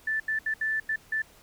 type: tone bursts at uneven times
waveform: sine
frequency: 1760 Hz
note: A6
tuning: in tune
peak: -25 dBFS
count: 6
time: 0.07-0.2 / 0.28-0.39 / 0.46-0.54 / 0.61-0.8 / 0.89-0.96 / 1.12-1.22 s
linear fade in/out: 5 ms
effects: pink hiss -56 dBFS RMS until 1.42 s